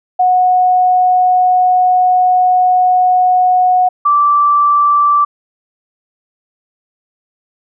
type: tone pair in turn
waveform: sine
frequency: 732 / 1167 Hz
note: F#5 / D6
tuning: -19 / -11 cents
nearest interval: minor sixth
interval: 808 cents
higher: second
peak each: -7 dBFS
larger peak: neither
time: 0.19-3.89 / 4.05-5.25 s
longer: first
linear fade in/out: 10 ms
effects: none